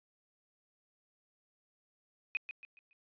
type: tone with echo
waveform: sine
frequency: 2500 Hz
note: D#7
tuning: 8 cents sharp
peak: -30 dBFS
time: 2.35-2.37 s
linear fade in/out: 0 ms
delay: 140 ms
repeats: 4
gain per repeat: -9 dB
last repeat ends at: 2.93 s
effects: resampled to 11025 Hz